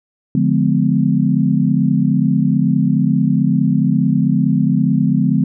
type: chord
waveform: sine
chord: D diminished seventh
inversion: none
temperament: just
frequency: 146.83 / 176.2 / 211.4 / 253.7 Hz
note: D3 / F3 / Ab3 / Cb4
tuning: 0 / +16 / +31 / +47 cents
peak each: -17 dBFS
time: 0.35-5.44 s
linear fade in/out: 2 ms
effects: none